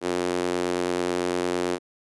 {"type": "tone with high-pass filter", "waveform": "sawtooth", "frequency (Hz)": 89, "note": "F2", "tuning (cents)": 33, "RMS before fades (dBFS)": -26, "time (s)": [0.01, 1.79], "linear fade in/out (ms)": 50, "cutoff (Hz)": 350, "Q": 2.3, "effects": ["resampled to 24000 Hz"]}